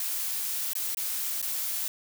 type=noise with dropouts; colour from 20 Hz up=blue; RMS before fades=-31 dBFS; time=0-1.88 s; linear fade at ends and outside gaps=1 ms; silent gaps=0.733-0.753 / 0.947-0.971 / 1.416-1.426 s; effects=none